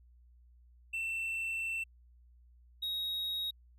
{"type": "tone pair in turn", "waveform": "triangle", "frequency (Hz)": [2684, 3782], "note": ["E7", "A#7"], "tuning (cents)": [31, 24], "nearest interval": "tritone", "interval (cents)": 593, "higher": "second", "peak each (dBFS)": [-32, -32], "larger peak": "neither", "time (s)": [[0.93, 1.84], [2.82, 3.51]], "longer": "first", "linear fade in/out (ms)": 10, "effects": ["added 60 Hz sine -58 dBFS peak until 3.78 s"]}